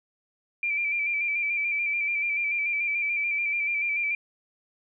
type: tone with vibrato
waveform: sine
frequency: 2349 Hz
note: D7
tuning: in tune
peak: -24 dBFS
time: 0.63-4.15 s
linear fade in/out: 2 ms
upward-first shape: square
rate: 6.9 Hz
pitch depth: 32 cents each way
effects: none